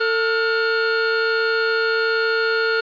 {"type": "tone pair together", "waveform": "45% pulse", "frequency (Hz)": [448.2, 1425.8], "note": ["A4", "F6"], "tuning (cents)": [32, 35], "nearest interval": "octave + minor sixth", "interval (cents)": 2003, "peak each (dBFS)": -20, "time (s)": [0, 2.81], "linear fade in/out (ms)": 10, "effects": ["resampled to 11025 Hz", "8-bit"]}